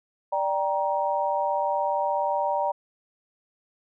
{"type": "chord", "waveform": "sine", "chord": "G minor", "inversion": "second", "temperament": "just", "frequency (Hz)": [588, 784, 940.8], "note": ["D5", "G5", "Bb5"], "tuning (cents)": [2, 0, 16], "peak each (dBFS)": [-27, -28, -26], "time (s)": [0.32, 2.72], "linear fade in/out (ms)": 10, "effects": []}